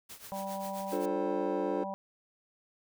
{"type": "noise with tremolo", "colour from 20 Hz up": "white", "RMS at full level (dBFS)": -45, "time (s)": [0.09, 1.06], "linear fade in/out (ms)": 10, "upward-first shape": "triangle", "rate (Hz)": 7.5, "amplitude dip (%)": 85}
{"type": "harmonic tone", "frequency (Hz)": 195, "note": "G3", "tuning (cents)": -9, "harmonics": [1, 3, 4, 5], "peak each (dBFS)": [-41, -39, -40, -41], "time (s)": [0.32, 1.94], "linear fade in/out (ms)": 0}
{"type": "chord", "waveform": "triangle", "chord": "D minor seventh", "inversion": "none", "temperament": "just", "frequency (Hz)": [293.7, 352.4, 440.5, 528.6], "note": ["D4", "F4", "A4", "C5"], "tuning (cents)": [0, 16, 2, 18], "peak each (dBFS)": -34, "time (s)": [0.92, 1.84], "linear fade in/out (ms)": 5}
{"effects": []}